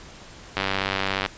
click train, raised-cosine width 0.3 ms, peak -7 dBFS, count 68, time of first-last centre 0.57-1.261 s, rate 96.9 Hz, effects pink hiss -44 dBFS RMS until 1.37 s + resampled to 16000 Hz

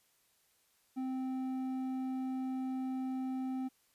sine tone with hard clipping, 260.3 Hz, C4, 9 cents flat, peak -36 dBFS, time 0.96-3.69 s, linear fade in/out 20 ms, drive 6 dB, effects white hiss -72 dBFS RMS until 3.94 s + resampled to 32000 Hz

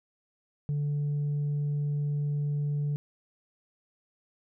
sine tone with tanh clipping, 145.9 Hz, D3, 11 cents flat, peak -27 dBFS, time 0.69-2.96 s, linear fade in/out 0 ms, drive 1 dB, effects none

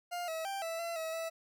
40% pulse tone with pitch steps, 704 / 645 / 786 / 659 / 676 / 644 / 655 Hz, F5 / E5 / G5 / E5 / E5 / E5 / E5, +14 / -38 / +4 / -1 / +43 / -41 / -11 cents, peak -35 dBFS, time 0.11-1.3 s, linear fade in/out 20 ms, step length 170 ms, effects none

